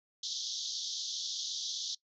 pink band-pass noise, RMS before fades -38 dBFS, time 0.23-1.95 s, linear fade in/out 5 ms, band 3300 to 6500 Hz, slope 96 dB/octave, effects noise-tail reverb RT60 0.1 s tail -21 dB re dry

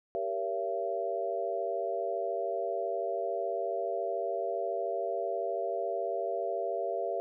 sine chord, G diminished seventh, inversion none, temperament just, 392 / 470.4 / 564.5 / 677.4 Hz, G4 / Bb4 / Db5 / Fb5, 0 / +16 / +31 / +47 cents, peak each -37 / -37 / -37 / -33 dBFS, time 0.15-7.2 s, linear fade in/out 0 ms, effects none

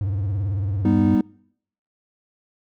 triangle tone with vibrato, 98.5 Hz, G2, 9 cents sharp, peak -19 dBFS, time 0.01-1.15 s, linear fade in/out 0 ms, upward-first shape triangle, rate 18 Hz, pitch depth 170 cents each way
triangle chord, G augmented, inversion none, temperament equal with one note detuned, 198.39 / 246.9 / 311.1 Hz, G3 / B3 / D#4, +21 / 0 / 0 cents, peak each -18 dBFS, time 0.85-1.21 s, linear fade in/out 2 ms
effects noise-tail reverb RT60 0.7 s tail -26 dB re dry

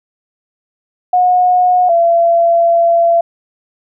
sine tone pair in turn, 725 / 678.5 Hz, F#5 / E5, -35 / +50 cents, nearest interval minor second, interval 115 cents, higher first, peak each -7 dBFS, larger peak neither, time 1.13-1.89 / 1.89-3.21 s, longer second, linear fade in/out 5 ms, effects none

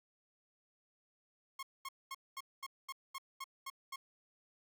sawtooth tone bursts, 1081 Hz, C#6, 44 cents flat, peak -38 dBFS, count 10, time 1.59-3.96 s, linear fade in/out 5 ms, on 39 ms, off 220 ms, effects none

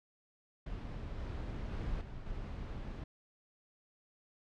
brown noise with level steps, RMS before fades -42 / -40 / -38 / -46 / -42 dBFS, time 0.66-3.04 s, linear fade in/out 5 ms, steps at 1.18 / 1.72 / 2.01 / 2.26 s, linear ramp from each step 2 ms, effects low-pass 4000 Hz 12 dB/octave

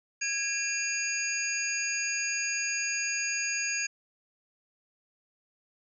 sine tone cluster, 1654 / 2420 / 2696 / 4815 / 6640 Hz, G#6 / D#7 / E7 / D8 / G#8, -8 / -49 / +38 / +42 / -1 cents, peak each -35 / -35 / -37 / -37 / -32 dBFS, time 0.21-3.87 s, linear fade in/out 10 ms, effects none

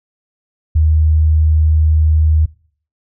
sine tone, 78 Hz, D#2, 5 cents sharp, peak -8 dBFS, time 0.75-2.46 s, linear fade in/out 10 ms, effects noise-tail reverb RT60 0.5 s tail -22 dB re dry

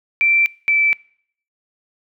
sine tone pair in turn, 2345 / 2322 Hz, D7 / D7, -3 / -20 cents, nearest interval unison, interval 17 cents, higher first, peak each -12 dBFS, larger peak neither, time 0.21-0.46 / 0.68-0.93 s, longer neither, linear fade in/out 0 ms, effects noise-tail reverb RT60 0.6 s tail -24 dB re dry

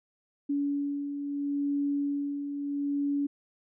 sine beating tone pair, 283.9 / 284.65 Hz, C#4 / C#4, +41 / +46 cents, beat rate 0.75 Hz, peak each -37 / -28 dBFS, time 0.49-3.27 s, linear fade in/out 10 ms, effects none

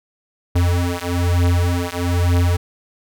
square beating tone pair, 87.2 / 88.3 Hz, F2 / F2, -2 / +20 cents, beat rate 1.1 Hz, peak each -19 dBFS, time 0.55-2.57 s, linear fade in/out 10 ms, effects none

